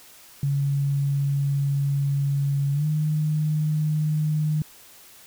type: tone with pitch glide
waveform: sine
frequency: 140.3 to 153 Hz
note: C#3 to D#3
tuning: +21 to -29 cents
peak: -20 dBFS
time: 0.43-4.62 s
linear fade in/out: 2 ms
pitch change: +150 cents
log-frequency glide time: 2.73-2.86 s
effects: white hiss -49 dBFS RMS until 5.26 s